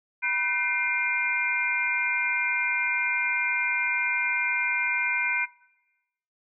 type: tone cluster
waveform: sine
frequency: 973 / 1524 / 2107 / 2398 Hz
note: B5 / G6 / C7 / D7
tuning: -26 / -49 / +12 / +36 cents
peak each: -35 / -30 / -29 / -27 dBFS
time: 0.22-5.46 s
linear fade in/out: 20 ms
effects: noise-tail reverb RT60 0.9 s tail -18 dB re dry

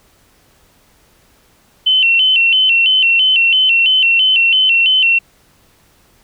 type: tone with vibrato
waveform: sine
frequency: 2879 Hz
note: F#7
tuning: 48 cents flat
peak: -8 dBFS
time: 1.86-5.19 s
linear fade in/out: 10 ms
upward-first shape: square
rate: 3 Hz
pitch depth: 100 cents each way
effects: pink hiss -52 dBFS RMS until 6.23 s

